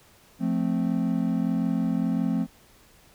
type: chord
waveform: triangle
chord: F major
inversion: none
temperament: equal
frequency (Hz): 174.61 / 220 / 261.6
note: F3 / A3 / C4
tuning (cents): 0 / 0 / 0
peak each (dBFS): -25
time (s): 0.39-2.47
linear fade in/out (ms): 50
effects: pink hiss -56 dBFS RMS until 3.14 s